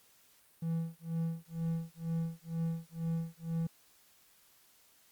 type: tone with tremolo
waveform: triangle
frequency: 164.81 Hz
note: E3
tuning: in tune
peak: -28 dBFS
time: 0.62-3.67 s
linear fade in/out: 5 ms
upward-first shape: sine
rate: 2.1 Hz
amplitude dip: 100%
effects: white hiss -65 dBFS RMS until 5.11 s + Opus 48 kbps